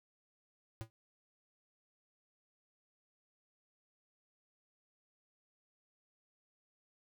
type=tone with exponential decay; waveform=square; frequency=111.9 Hz; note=A2; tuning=30 cents sharp; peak=-36 dBFS; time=0.81-0.9 s; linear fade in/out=0 ms; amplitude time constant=18 ms; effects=none